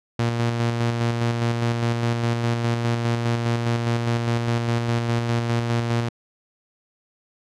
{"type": "tone with tremolo", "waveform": "sawtooth", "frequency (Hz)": 117.5, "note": "A#2", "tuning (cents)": 14, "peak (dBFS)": -15, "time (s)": [0.19, 6.09], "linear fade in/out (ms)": 5, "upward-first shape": "square", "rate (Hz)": 4.9, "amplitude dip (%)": 35, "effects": ["low-pass 6000 Hz 12 dB/octave"]}